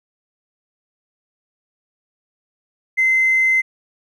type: tone with tanh clipping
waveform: triangle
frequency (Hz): 2065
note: C7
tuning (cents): -23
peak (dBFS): -12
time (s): 2.97-3.62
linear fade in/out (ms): 20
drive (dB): 1
effects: none